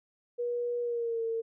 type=tone with pitch glide; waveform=sine; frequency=481.5 to 454.5 Hz; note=B4 to A#4; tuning=-44 to -44 cents; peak=-29 dBFS; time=0.38-1.42 s; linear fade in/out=20 ms; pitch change=-100 cents; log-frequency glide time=0.81-1.23 s; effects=none